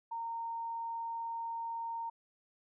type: tone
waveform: sine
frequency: 921 Hz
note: A#5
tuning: 21 cents flat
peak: -36 dBFS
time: 0.11-2.1 s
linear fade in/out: 10 ms
effects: none